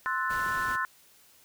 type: chord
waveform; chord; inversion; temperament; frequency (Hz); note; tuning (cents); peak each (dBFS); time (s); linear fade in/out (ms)
sine; F# half-diminished seventh; second; equal; 1046.5 / 1318.5 / 1480 / 1760; C6 / E6 / F#6 / A6; 0 / 0 / 0 / 0; -31 / -35 / -32 / -33; 0.06-0.85; 0
type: noise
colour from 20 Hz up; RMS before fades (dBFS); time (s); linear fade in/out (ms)
pink; -42; 0.29-0.77; 20
effects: white hiss -59 dBFS RMS until 1.44 s